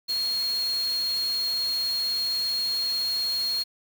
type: tone in noise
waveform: sine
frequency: 4278 Hz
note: C8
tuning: 38 cents sharp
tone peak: -24 dBFS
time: 0.08-3.64 s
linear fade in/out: 20 ms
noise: white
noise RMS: -39 dBFS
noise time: 0.08-3.64 s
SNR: +12 dB
effects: none